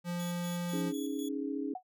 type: tone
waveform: square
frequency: 174.61 Hz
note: F3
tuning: in tune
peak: -34 dBFS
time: 0.04-0.93 s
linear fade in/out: 50 ms
type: tone with tremolo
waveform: 15% pulse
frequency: 3383 Hz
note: G#7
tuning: 31 cents sharp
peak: -38 dBFS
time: 0.19-1.29 s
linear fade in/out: 10 ms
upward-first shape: square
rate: 4 Hz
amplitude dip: 60%
type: chord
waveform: sine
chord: C# suspended second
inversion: none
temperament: just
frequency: 277.2 / 311.8 / 415.8 Hz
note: C#4 / D#4 / G#4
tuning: 0 / +4 / +2 cents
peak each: -35 / -38 / -40 dBFS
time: 0.73-1.74 s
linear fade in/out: 5 ms
type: tone with exponential decay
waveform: sine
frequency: 740 Hz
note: F#5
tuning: in tune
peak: -33 dBFS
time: 1.75-1.83 s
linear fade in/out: 5 ms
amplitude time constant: 17 ms
effects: none